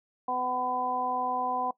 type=harmonic tone; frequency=251.2 Hz; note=B3; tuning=30 cents sharp; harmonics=1 / 2 / 3 / 4; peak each=-40 / -38 / -30 / -31 dBFS; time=0.28-1.71 s; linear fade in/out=5 ms; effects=noise-tail reverb RT60 0.1 s tail -19 dB re dry